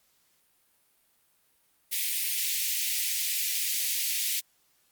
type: high-pass noise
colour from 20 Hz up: white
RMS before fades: -29 dBFS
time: 1.91-4.41 s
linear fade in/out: 20 ms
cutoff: 2000 Hz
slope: 48 dB/octave
effects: white hiss -68 dBFS RMS until 4.91 s + Opus 48 kbps